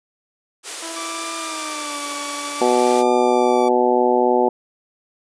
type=high-pass noise; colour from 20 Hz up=white; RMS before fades=-29 dBFS; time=0.63-3.04 s; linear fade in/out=50 ms; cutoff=300 Hz; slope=48 dB/octave
type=tone with pitch glide; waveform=15% pulse; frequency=329.6 to 290.3 Hz; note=E4 to D4; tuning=0 to -20 cents; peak=-25 dBFS; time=0.82-2.62 s; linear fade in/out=5 ms; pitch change=-220 cents; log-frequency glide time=1.37-1.97 s
type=tone with vibrato; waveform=sawtooth; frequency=1164 Hz; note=D6; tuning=16 cents flat; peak=-25 dBFS; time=0.96-3.69 s; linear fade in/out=10 ms; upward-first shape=triangle; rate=0.58 Hz; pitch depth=44 cents each way
type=harmonic tone; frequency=123.47 Hz; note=B2; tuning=in tune; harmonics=2 / 3 / 4 / 5 / 6 / 7; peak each=-23 / -18 / -20 / -23 / -22 / -20 dBFS; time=2.61-4.49 s; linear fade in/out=5 ms
effects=resampled to 22050 Hz